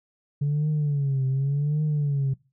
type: tone with vibrato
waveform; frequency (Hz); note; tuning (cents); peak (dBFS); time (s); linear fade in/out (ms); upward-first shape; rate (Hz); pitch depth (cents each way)
sine; 142.1; C#3; +43; -19; 0.41-2.34; 10; triangle; 0.88; 140
effects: noise-tail reverb RT60 0.3 s tail -22 dB re dry + tanh soft clip ceiling -19 dBFS